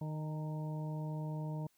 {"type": "harmonic tone with a mistuned harmonic", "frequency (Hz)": 154.1, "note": "D#3", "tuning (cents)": -16, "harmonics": [1, 2, 3, 4, 5, 6], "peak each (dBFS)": [-37, -48, -53, -50, -59, -51], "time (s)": [0.01, 1.67], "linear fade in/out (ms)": 5, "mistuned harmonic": 5, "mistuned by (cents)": 58, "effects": ["white hiss -74 dBFS RMS until 1.77 s"]}